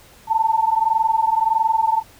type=tone pair together; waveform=sine; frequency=881.4 / 903 Hz; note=A5 / A5; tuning=+3 / +45 cents; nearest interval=unison; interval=42 cents; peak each=-18 dBFS; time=0.27-2.03 s; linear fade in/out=50 ms; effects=pink hiss -48 dBFS RMS until 2.19 s